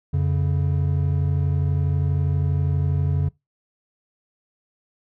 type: tone pair together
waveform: triangle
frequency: 88.7 / 141.03 Hz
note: F2 / C#3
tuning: +27 / +30 cents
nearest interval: minor sixth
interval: 803 cents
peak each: -19 / -19 dBFS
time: 0.13-3.29 s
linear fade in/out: 10 ms
effects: noise-tail reverb RT60 0.2 s tail -23 dB re dry